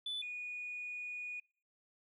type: tone pair in turn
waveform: sine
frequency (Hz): 3486 / 2460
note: A7 / D#7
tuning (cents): -17 / -20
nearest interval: tritone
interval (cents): 603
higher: first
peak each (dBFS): -35 / -39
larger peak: first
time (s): 0.06-0.22 / 0.22-1.4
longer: second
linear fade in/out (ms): 5
effects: noise-tail reverb RT60 0.5 s tail -26 dB re dry + tanh soft clip ceiling -35 dBFS